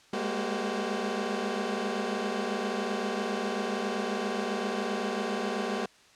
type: tone cluster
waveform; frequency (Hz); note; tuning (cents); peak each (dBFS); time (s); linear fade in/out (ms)
20% pulse; 202.8 / 210.3 / 233.3 / 380 / 519; G#3 / G#3 / A#3 / F#4 / C5; -41 / +22 / +2 / +46 / -14; -30 / -33 / -30 / -30 / -34; 0.13-5.86; 5
effects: white hiss -58 dBFS RMS until 6.15 s + low-pass 6000 Hz 12 dB/octave